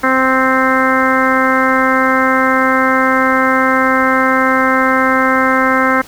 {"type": "harmonic tone", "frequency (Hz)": 261.6, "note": "C4", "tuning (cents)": 0, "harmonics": [1, 2, 3, 4, 5, 6, 7, 8], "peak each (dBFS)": [-16, -17, -22, -17, -16, -17, -21, -21], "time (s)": [0.03, 6.02], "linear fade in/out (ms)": 10, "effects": ["pink hiss -37 dBFS RMS until 6.07 s"]}